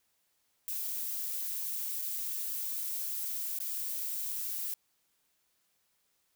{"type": "noise with dropouts", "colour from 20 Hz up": "violet", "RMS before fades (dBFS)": -36, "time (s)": [0.68, 4.74], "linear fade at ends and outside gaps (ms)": 0, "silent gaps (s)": [[2.016, 2.02], [3.588, 3.602]], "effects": ["white hiss -75 dBFS RMS until 6.35 s"]}